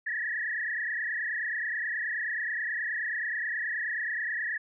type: tone with frequency modulation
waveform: sine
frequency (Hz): 1811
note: A6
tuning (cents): +49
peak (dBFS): -29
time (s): 0.06-4.58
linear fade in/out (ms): 10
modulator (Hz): 29.4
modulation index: 4.1
effects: none